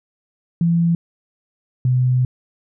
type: tone pair in turn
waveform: sine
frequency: 169 / 126.61 Hz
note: E3 / B2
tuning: +43 / +43 cents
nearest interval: perfect fourth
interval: 500 cents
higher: first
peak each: -13 dBFS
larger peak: neither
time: 0.61-0.95 / 1.85-2.25 s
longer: second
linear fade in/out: 2 ms
effects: none